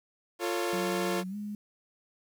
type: chord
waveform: sawtooth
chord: F augmented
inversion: none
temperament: equal with one note detuned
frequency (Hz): 349.2 / 447.2 / 554.4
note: F4 / A4 / C#5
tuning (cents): 0 / +28 / 0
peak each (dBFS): -27 / -31 / -32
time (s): 0.39-1.24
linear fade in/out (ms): 50
type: tone with pitch glide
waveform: sine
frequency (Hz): 185 to 207.7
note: F#3 to G#3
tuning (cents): 0 to 0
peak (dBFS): -34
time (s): 0.73-1.55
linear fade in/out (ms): 2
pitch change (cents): +200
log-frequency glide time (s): 1.28-1.36
effects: 10-bit